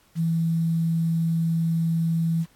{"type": "tone with quantisation", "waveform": "sine", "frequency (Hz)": 164.81, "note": "E3", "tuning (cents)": 0, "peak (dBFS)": -20, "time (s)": [0.15, 2.46], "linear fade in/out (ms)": 50, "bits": 8, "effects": ["pink hiss -60 dBFS RMS until 2.55 s", "AAC 64 kbps"]}